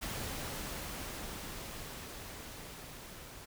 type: noise with level ramp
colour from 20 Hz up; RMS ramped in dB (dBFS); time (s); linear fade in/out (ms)
pink; -39 to -50; 0.01-3.46; 20
effects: none